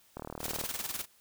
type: click train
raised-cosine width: 1 ms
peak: -25 dBFS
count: 19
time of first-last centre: 0.17-0.639 s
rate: 38.4 Hz
type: noise with tremolo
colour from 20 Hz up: white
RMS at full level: -35 dBFS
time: 0.39-1.06 s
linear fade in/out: 50 ms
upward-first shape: square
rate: 20 Hz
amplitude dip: 65%
effects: white hiss -64 dBFS RMS until 1.2 s